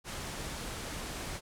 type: low-pass noise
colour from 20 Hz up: pink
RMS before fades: -40 dBFS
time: 0.04-1.41 s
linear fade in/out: 50 ms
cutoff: 11000 Hz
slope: 24 dB/octave
effects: none